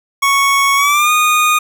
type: tone with pitch glide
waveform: 25% pulse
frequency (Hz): 1108.7 to 1230.2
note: C#6 to D#6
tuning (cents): 0 to -20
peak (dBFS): -6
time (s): 0.22-1.59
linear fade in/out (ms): 10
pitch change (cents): +180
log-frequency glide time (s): 0.76-1.11
effects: none